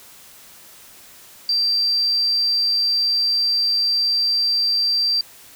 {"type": "tone", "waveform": "sine", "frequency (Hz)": 4699, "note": "D8", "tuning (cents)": 0, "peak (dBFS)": -16, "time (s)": [1.49, 5.21], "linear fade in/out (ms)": 2, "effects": ["white hiss -45 dBFS RMS until 5.55 s"]}